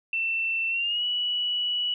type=tone with pitch glide; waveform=sine; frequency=2682 to 2942 Hz; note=E7 to F#7; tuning=+29 to -11 cents; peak=-24 dBFS; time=0.13-1.94 s; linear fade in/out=2 ms; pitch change=+160 cents; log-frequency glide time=0.69-1.04 s; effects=none